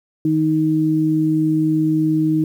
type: tone pair together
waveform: sine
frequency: 156.55 / 313.3 Hz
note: D#3 / D#4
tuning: +11 / +12 cents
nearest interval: octave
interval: 1201 cents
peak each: -20 / -15 dBFS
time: 0.25-2.44 s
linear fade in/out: 2 ms
effects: 8-bit